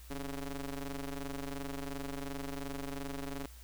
sawtooth ring-modulated tone, 141.4 Hz, C#3, 35 cents sharp, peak -31 dBFS, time 0.1-3.46 s, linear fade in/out 5 ms, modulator 130 Hz, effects added 60 Hz sine -50 dBFS peak until 3.63 s + white hiss -58 dBFS RMS until 3.63 s

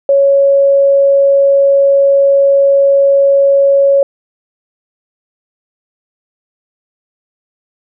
sine tone, 555 Hz, C#5, 2 cents sharp, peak -5 dBFS, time 0.09-4.03 s, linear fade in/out 2 ms, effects none

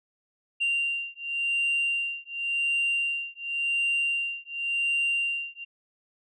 sine beating tone pair, 2774 / 2774.91 Hz, F7 / F7, -12 / -12 cents, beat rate 0.91 Hz, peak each -27 dBFS, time 0.6-5.65 s, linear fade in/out 20 ms, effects tanh soft clip ceiling -20 dBFS

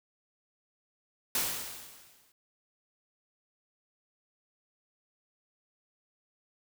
white noise with exponential decay, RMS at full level -28 dBFS, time 1.35-2.32 s, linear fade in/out 2 ms, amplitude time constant 210 ms, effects none

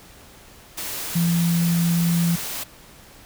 sine tone in noise, 170 Hz, F3, 46 cents flat, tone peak -17 dBFS, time 1.15-2.36 s, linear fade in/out 10 ms, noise white, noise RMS -30 dBFS, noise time 0.77-2.64 s, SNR +10 dB, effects pink hiss -47 dBFS RMS until 3.25 s

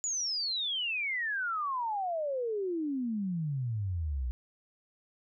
sine exponential sweep, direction down, 7040 to 58.9 Hz, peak -30 dBFS, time 0.04-4.31 s, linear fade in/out 0 ms, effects none

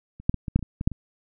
clicks, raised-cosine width 5 ms, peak -29 / -6 / -15 / -18 / -6 / -21 / -20 / -17 / -6 / -22 dBFS, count 10, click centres 0.2 / 0.295 / 0.343 / 0.482 / 0.56 / 0.592 / 0.627 / 0.811 / 0.875 / 0.917 s, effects none

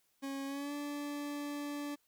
40% pulse tone with pitch glide, 273.9 to 289.9 Hz, C#4 to D4, -21 to -22 cents, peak -37 dBFS, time 0.22-1.96 s, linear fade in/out 20 ms, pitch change +99 cents, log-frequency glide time 0.46-0.73 s, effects white hiss -75 dBFS RMS until 2.07 s

